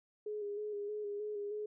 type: tone with vibrato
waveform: sine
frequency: 415.3 Hz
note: G#4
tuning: in tune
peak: -37 dBFS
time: 0.26-1.66 s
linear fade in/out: 5 ms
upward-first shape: square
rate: 3.2 Hz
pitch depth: 28 cents each way
effects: none